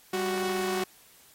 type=tone pair together; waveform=sawtooth; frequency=196.21 / 370 Hz; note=G3 / F#4; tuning=+2 / 0 cents; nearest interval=major seventh; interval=1098 cents; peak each=-30 / -24 dBFS; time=0.13-0.84 s; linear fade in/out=5 ms; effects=white hiss -57 dBFS RMS until 1.34 s + AAC 48 kbps